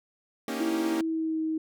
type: chord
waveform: sawtooth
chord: Eb dominant seventh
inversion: second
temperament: equal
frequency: 233.1 / 277.2 / 311.1 / 392 Hz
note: Bb3 / Db4 / Eb4 / G4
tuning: 0 / 0 / 0 / 0 cents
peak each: -30 / -31 / -34 / -34 dBFS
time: 0.48-1.01 s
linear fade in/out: 2 ms
type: tone with pitch glide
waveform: sine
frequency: 327.5 to 317.1 Hz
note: E4 to D#4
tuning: -11 to +33 cents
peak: -26 dBFS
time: 0.6-1.58 s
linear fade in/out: 5 ms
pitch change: -56 cents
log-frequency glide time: 0.88-1.41 s
effects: none